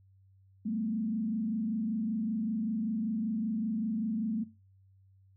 sine tone with frequency modulation, 220 Hz, A3, in tune, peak -30 dBFS, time 0.65-4.44 s, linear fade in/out 10 ms, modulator 25.2 Hz, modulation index 0.82, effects noise-tail reverb RT60 0.3 s tail -17 dB re dry + added 96 Hz sine -59 dBFS peak until 5.36 s

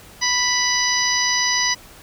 harmonic tone, 987.8 Hz, B5, in tune, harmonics 1 / 2 / 3 / 4 / 5 / 6, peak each -26 / -22 / -28 / -28 / -22 / -23 dBFS, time 0.21-1.75 s, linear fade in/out 20 ms, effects pink hiss -44 dBFS RMS until 2.02 s

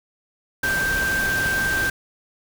sine tone in noise, 1569 Hz, G6, 1 cent sharp, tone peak -20 dBFS, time 0.63-1.9 s, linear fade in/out 5 ms, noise pink, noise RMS -28 dBFS, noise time 0.63-1.9 s, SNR +5 dB, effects none

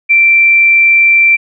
sine tone, 2349 Hz, D7, in tune, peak -4 dBFS, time 0.09-1.37 s, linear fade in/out 20 ms, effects none

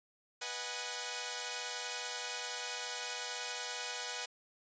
5% pulse chord, G# minor seventh, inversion first, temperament equal with one note detuned, 489.9 / 622.3 / 740 / 830.6 Hz, B4 / D#5 / F#5 / G#5, -14 / 0 / 0 / 0 cents, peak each -31 / -35 / -32 / -32 dBFS, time 0.41-4.26 s, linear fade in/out 10 ms, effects resampled to 16000 Hz

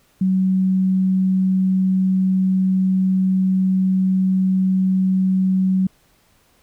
sine tone, 188.1 Hz, F#3, 29 cents sharp, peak -14 dBFS, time 0.21-5.87 s, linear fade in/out 5 ms, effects pink hiss -58 dBFS RMS until 6.62 s

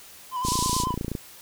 triangle tone with vibrato, 1009 Hz, B5, 37 cents sharp, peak -24 dBFS, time 0.31-0.96 s, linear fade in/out 50 ms, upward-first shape square, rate 9.3 Hz, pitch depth 38 cents each way
pink band-pass noise, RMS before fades -29 dBFS, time 0.43-0.86 s, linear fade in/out 50 ms, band 4200 to 10000 Hz, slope 24 dB/octave
click train, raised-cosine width 3 ms, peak -16 dBFS, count 21, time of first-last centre 0.45-1.152 s, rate 28.5 Hz
effects white hiss -47 dBFS RMS until 1.41 s

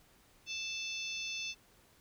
harmonic tone, 880 Hz, A5, in tune, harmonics 3 / 4 / 5 / 6 / 7, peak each -40 / -43 / -48 / -47 / -46 dBFS, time 0.46-1.55 s, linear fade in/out 50 ms, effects pink hiss -65 dBFS RMS until 2 s

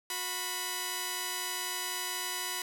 5% pulse tone pair together, 363.9 / 987.8 Hz, F#4 / B5, -29 / 0 cents, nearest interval octave + perfect fourth, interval 1729 cents, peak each -28 / -22 dBFS, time 0.1-2.62 s, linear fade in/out 2 ms, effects none

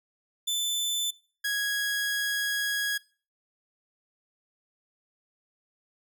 sawtooth tone pair in turn, 3520 / 1657.5 Hz, A7 / G#6, 0 / -4 cents, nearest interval octave + minor second, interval 1304 cents, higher first, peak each -23 dBFS, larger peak neither, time 0.47-1.11 / 1.44-2.98 s, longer second, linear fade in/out 10 ms, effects noise-tail reverb RT60 0.4 s tail -22 dB re dry

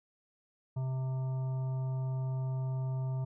harmonic tone, 130.81 Hz, C3, in tune, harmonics 1 / 3 / 5 / 7 / 9, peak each -31 / -52 / -49 / -52 / -60 dBFS, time 0.76-3.25 s, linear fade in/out 10 ms, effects none

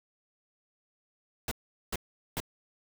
pink noise bursts, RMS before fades -33 dBFS, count 3, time 1.48-2.402 s, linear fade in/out 2 ms, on 34 ms, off 410 ms, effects none

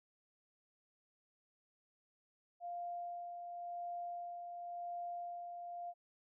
sine tone with tremolo, 698.5 Hz, F5, in tune, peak -40 dBFS, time 2.6-5.94 s, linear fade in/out 50 ms, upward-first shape sine, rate 0.93 Hz, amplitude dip 40%, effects none

